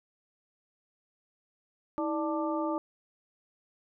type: harmonic tone with a mistuned harmonic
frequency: 295.3 Hz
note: D4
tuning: 10 cents sharp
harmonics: 1 / 2 / 3 / 4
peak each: -31 / -34 / -36 / -37 dBFS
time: 1.98-2.78 s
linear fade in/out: 0 ms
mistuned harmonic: 1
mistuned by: +140 cents
effects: none